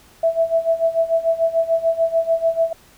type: tone with tremolo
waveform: sine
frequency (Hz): 659.3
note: E5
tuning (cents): 0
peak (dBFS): -12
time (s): 0.23-2.73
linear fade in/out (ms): 5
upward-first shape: sine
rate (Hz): 6.8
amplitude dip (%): 85
effects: pink hiss -50 dBFS RMS until 2.97 s